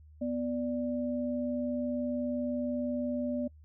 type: tone pair together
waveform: sine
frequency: 246.9 / 587.3 Hz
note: B3 / D5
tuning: 0 / 0 cents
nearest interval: octave + minor third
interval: 1500 cents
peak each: -31 / -35 dBFS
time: 0.21-3.48 s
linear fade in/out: 10 ms
effects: noise-tail reverb RT60 0.1 s tail -23 dB re dry + added 76 Hz sine -52 dBFS peak until 3.64 s